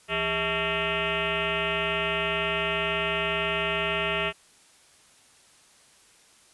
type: tone with frequency modulation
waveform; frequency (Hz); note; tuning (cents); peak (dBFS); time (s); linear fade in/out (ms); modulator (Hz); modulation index
sine; 1597; G6; +32; -24; 0.08-4.33; 50; 238; 5.8
effects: white hiss -57 dBFS RMS until 6.53 s + resampled to 24000 Hz